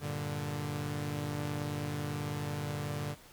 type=chord; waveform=sawtooth; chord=G minor; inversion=none; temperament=equal; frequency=98 / 116.54 / 146.83 Hz; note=G2 / Bb2 / D3; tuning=0 / 0 / 0 cents; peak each=-37 / -38 / -32 dBFS; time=0-3.16 s; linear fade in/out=50 ms; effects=pink hiss -56 dBFS RMS until 3.32 s